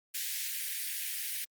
white high-pass noise, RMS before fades -36 dBFS, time 0.14-1.45 s, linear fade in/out 10 ms, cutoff 1700 Hz, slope 48 dB/octave, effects Opus 48 kbps

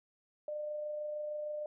sine tone with amplitude modulation, 600 Hz, D5, 37 cents sharp, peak -35 dBFS, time 0.48-1.66 s, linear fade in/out 2 ms, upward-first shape sine, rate 26.5 Hz, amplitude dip 25%, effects none

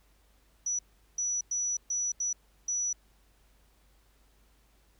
sine tone bursts at uneven times, 5900 Hz, F#8, 6 cents flat, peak -28 dBFS, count 6, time 0.66-0.79 / 1.18-1.41 / 1.51-1.77 / 1.9-2.12 / 2.2-2.33 / 2.68-2.93 s, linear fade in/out 5 ms, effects added 50 Hz sine -63 dBFS peak until 4.99 s + pink hiss -68 dBFS RMS until 4.99 s

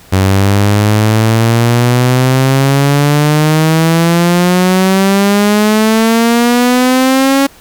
sawtooth exponential sweep, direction up, 94.2 to 277.2 Hz, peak -3 dBFS, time 0.12-7.47 s, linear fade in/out 10 ms, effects pink hiss -40 dBFS RMS until 7.6 s

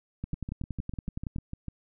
two click trains, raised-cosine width 5 ms, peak -23 / -21 dBFS, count 10 / 13, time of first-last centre 0.34-1.683 / 0.24-1.361 s, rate 6.7 / 10.7 Hz, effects none

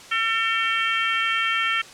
harmonic tone, 451 Hz, A4, 43 cents sharp, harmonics 3 / 4 / 5 / 6 / 7, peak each -25 / -26 / -27 / -28 / -28 dBFS, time 0.11-1.82 s, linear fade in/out 10 ms, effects white hiss -43 dBFS RMS until 1.93 s + low-pass 7000 Hz 12 dB/octave

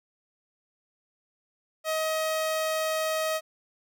sawtooth tone, 632 Hz, D#5, 27 cents sharp, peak -22 dBFS, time 1.84-3.41 s, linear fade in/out 50 ms, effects none

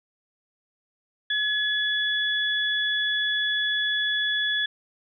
sine tone pair together, 1700 / 3414 Hz, G#6 / G#7, +40 / +47 cents, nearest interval octave, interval 1207 cents, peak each -25 dBFS, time 1.3-4.66 s, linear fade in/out 5 ms, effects none

